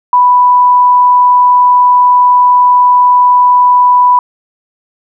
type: tone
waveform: sine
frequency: 989 Hz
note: B5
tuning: 2 cents sharp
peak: -3 dBFS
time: 0.13-4.19 s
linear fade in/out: 2 ms
effects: none